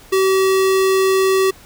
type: tone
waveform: square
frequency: 382.2 Hz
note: G4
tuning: 44 cents flat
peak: -13 dBFS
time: 0.12-1.51 s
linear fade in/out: 10 ms
effects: pink hiss -44 dBFS RMS until 1.65 s